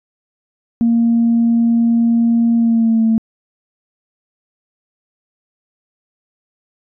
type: tone with pitch glide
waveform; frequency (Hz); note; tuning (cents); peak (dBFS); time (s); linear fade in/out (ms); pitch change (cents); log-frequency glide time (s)
sine; 232.4 to 224.1; A#3 to A3; -5 to +32; -9; 0.81-3.18; 0; -63; 2.56-3.01
effects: tanh soft clip ceiling -6 dBFS